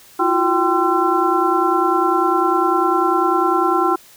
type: tone cluster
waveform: sine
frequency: 333.2 / 363.2 / 779 / 1039 / 1350 Hz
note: E4 / F#4 / G5 / C6 / E6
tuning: +19 / -32 / -11 / -12 / +41 cents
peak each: -20 dBFS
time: 0.19-3.96 s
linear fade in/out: 10 ms
effects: white hiss -46 dBFS RMS until 4.16 s